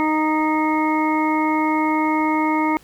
harmonic tone, 310 Hz, D#4, 6 cents flat, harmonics 1 / 2 / 3 / 4 / 6 / 7, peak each -19 / -30 / -21 / -28 / -36 / -27 dBFS, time 0-2.77 s, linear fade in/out 0 ms, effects pink hiss -51 dBFS RMS until 2.83 s

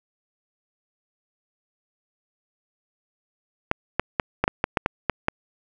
clicks, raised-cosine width 0.5 ms, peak -4 dBFS, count 10, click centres 3.714 / 3.996 / 4.198 / 4.44 / 4.479 / 4.641 / 4.772 / 4.861 / 5.097 / 5.284 s, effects none

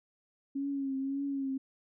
sine tone with vibrato, 273.9 Hz, C#4, 21 cents flat, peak -31 dBFS, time 0.55-1.58 s, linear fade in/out 10 ms, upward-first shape triangle, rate 1.8 Hz, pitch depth 50 cents each way, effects none

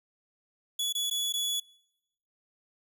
sawtooth tone with dropouts, 3402 Hz, G#7, 41 cents sharp, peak -25 dBFS, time 0.79-1.6 s, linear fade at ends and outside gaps 5 ms, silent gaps 0.926-0.95 / 1.1-1.11 / 1.325-1.337 s, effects noise-tail reverb RT60 0.9 s tail -26 dB re dry

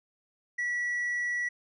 triangle tone with hard clipping, 1942 Hz, B6, 30 cents flat, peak -27 dBFS, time 0.58-1.49 s, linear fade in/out 10 ms, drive 1 dB, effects none

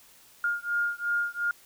sine beating tone pair, 1414 / 1416.8 Hz, F6 / F6, +21 / +24 cents, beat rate 2.8 Hz, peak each -29 dBFS, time 0.44-1.51 s, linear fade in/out 2 ms, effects white hiss -56 dBFS RMS until 1.65 s

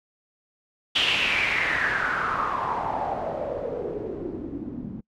white noise with low-pass filter sweep, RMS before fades -27 dBFS, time 0.95-5.01 s, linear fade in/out 10 ms, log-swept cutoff 3200 to 210 Hz, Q 5.4, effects noise-tail reverb RT60 0.1 s tail -26 dB re dry

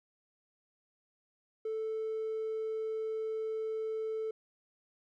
triangle tone, 440 Hz, A4, in tune, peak -30 dBFS, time 1.65-4.31 s, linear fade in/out 5 ms, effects tanh soft clip ceiling -29 dBFS

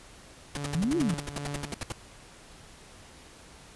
pink noise bursts, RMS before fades -33 dBFS, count 16, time 0.55-1.922 s, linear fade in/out 2 ms, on 22 ms, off 68 ms
sawtooth tone with tremolo, 143.9 Hz, D3, 35 cents flat, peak -29 dBFS, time 0.55-1.74 s, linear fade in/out 20 ms, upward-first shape sine, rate 2.4 Hz, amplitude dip 60%
sine exponential two-way sweep, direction up then down, 148.8 to 363 to 148.8 Hz, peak -24 dBFS, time 0.75-1.14 s, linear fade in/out 0 ms, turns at 0.97 s
effects pink hiss -51 dBFS RMS until 3.75 s + resampled to 24000 Hz

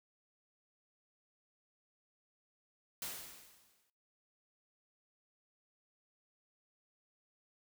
white noise with exponential decay, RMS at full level -40 dBFS, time 3.02-3.9 s, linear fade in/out 2 ms, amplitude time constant 190 ms, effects noise-tail reverb RT60 0.5 s tail -21 dB re dry

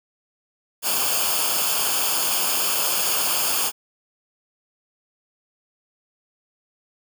white noise with comb filter, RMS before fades -22 dBFS, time 0.82-3.72 s, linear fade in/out 50 ms, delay 0.51 ms, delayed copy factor -0.75, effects none

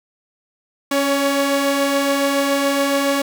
sawtooth tone pair together, 277.2 / 561.5 Hz, C#4 / C#5, 0 / +22 cents, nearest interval octave, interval 1222 cents, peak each -15 dBFS, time 0.91-3.22 s, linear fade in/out 5 ms, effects none

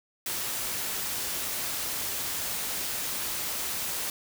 white noise, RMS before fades -32 dBFS, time 0.26-4.1 s, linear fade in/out 2 ms, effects none

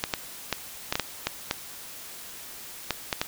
clicks, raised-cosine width 0.2 ms, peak -7 dBFS, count 11, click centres 0.039 / 0.138 / 0.527 / 0.925 / 0.955 / 0.997 / 1.27 / 1.511 / 2.907 / 3.128 / 3.215 s, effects white hiss -42 dBFS RMS until 3.27 s

